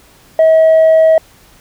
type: tone with tanh clipping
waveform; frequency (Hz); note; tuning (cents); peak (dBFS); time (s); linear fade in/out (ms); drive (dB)
triangle; 641; E5; -49; -5; 0.39-1.18; 2; 6
effects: pink hiss -45 dBFS RMS until 1.6 s